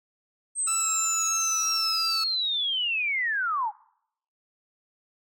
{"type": "linear sweep", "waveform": "sine", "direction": "down", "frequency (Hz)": [8380, 784], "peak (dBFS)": -24, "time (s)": [0.55, 3.72], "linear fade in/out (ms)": 50}
{"type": "tone with vibrato", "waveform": "sawtooth", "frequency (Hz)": 1318.5, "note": "E6", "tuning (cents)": 0, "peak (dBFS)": -26, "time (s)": [0.67, 2.24], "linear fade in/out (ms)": 5, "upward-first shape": "triangle", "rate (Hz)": 3, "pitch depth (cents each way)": 12}
{"effects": ["noise-tail reverb RT60 0.7 s tail -22 dB re dry"]}